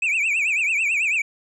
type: tone with vibrato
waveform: triangle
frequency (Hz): 2476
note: D#7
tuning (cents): -9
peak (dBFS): -17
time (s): 0.02-1.22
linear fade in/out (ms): 5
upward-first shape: triangle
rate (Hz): 9.1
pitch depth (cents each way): 190
effects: resampled to 24000 Hz